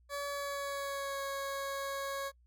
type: tone with pitch glide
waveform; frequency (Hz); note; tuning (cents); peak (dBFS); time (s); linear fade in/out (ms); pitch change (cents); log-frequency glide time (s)
20% pulse; 569 to 551.5; C#5 to C#5; +45 to -9; -31; 0.09-2.32; 50; -54; 0.27-1.22
effects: noise-tail reverb RT60 0.1 s tail -25 dB re dry + added 60 Hz sine -62 dBFS peak until 2.46 s